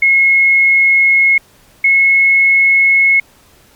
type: tone pair in turn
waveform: sine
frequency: 2169 / 2180 Hz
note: C#7 / C#7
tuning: -38 / -29 cents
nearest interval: unison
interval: 9 cents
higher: second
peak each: -6 dBFS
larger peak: neither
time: 0.02-1.38 / 1.84-3.2 s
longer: neither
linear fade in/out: 5 ms
effects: pink hiss -47 dBFS RMS until 3.75 s + MP3 96 kbps